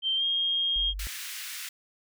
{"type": "tone with pitch glide", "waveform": "sine", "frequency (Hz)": [3136, 3237], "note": ["G7", "G#7"], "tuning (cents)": [0, -45], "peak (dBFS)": -24, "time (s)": [0.02, 0.94], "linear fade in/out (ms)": 50, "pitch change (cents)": 55, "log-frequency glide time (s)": [0.16, 0.24]}
{"type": "linear sweep", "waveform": "sine", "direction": "up", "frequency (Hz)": [43.65, 51.4], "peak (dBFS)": -32, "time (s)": [0.76, 1.07], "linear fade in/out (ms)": 0}
{"type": "high-pass noise", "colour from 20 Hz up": "pink", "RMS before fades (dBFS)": -38, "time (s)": [0.99, 1.69], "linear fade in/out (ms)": 5, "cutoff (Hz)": 1700, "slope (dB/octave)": 24}
{"effects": []}